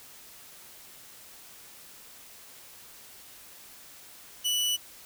sawtooth tone, 2960 Hz, F#7, in tune, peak -22 dBFS, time 4.44-4.77 s, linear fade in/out 20 ms, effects white hiss -50 dBFS RMS until 5.05 s

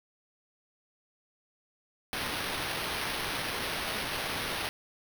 white noise with sample-and-hold, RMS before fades -34 dBFS, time 2.13-4.69 s, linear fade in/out 0 ms, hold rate 7350 Hz, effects none

